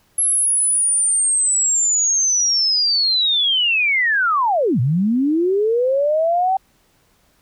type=linear two-way sweep; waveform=sine; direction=down then up; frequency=11160 to 112.6 to 777 Hz; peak=-14 dBFS; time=0.18-6.57 s; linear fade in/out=5 ms; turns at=4.8 s; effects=pink hiss -59 dBFS RMS until 7.41 s